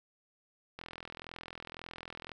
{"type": "click train", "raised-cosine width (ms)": 0.3, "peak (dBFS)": -27, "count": 65, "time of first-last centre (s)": [0.79, 2.317], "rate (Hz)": 41.9, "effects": []}